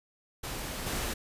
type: noise with level steps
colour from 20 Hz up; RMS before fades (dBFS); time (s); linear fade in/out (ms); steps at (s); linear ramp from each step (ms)
pink; -37 / -33; 0.43-1.14; 10; 0.86; 10
effects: resampled to 32000 Hz